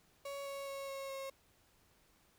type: tone with pitch steps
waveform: 35% pulse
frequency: 559 / 554.5 / 550 / 545.6 / 541.2 Hz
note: C#5 / C#5 / C#5 / C#5 / C#5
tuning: +14 / 0 / -14 / -28 / -42 cents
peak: -40 dBFS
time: 0.25-1.3 s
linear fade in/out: 5 ms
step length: 210 ms
effects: pink hiss -70 dBFS RMS until 2.38 s